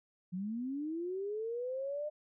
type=linear sweep; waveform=sine; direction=up; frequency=174 to 608 Hz; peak=-35 dBFS; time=0.32-2.1 s; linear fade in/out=20 ms; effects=none